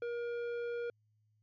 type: tone with tanh clipping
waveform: sine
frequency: 474.7 Hz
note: A#4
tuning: 31 cents sharp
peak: -37 dBFS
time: 0.02-0.9 s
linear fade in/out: 2 ms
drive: 11 dB
effects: added 107 Hz sine -70 dBFS peak until 1.42 s + MP3 96 kbps